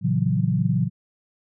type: chord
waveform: sine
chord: F# dominant seventh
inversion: first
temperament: just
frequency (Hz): 115.62 / 138.75 / 166.5 / 185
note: A#2 / C#3 / E3 / F#3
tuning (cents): -14 / +2 / +18 / 0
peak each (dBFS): -24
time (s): 0.01-0.9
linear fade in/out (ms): 50
effects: none